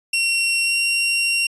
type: tone with pitch glide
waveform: sawtooth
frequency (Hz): 2734 to 2753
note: F7 to F7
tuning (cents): -37 to -25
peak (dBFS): -14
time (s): 0.13-1.47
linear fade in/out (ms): 5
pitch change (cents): +12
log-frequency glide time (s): 0.63-0.75
effects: resampled to 24000 Hz